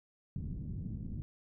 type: low-pass noise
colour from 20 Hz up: white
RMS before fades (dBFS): -40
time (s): 0.36-1.22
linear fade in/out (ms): 0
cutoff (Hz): 190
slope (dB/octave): 24
effects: none